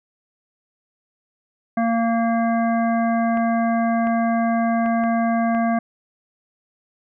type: harmonic tone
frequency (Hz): 230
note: A#3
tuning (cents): -23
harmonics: 1 / 3 / 5 / 7 / 9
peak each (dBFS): -19 / -21 / -30 / -32 / -36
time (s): 1.77-5.79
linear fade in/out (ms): 5
type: clicks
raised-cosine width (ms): 0.5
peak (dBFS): -19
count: 5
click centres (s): 3.373 / 4.071 / 4.861 / 5.038 / 5.549
effects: none